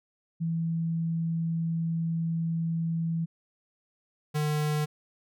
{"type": "tone pair in turn", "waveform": ["sine", "square"], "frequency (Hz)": [165, 150.62], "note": ["E3", "D3"], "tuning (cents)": [2, 44], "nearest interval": "major second", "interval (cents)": 158, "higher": "first", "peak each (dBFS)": [-26, -26], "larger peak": "neither", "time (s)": [[0.4, 3.26], [4.34, 4.86]], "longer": "first", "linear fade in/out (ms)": 20, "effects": []}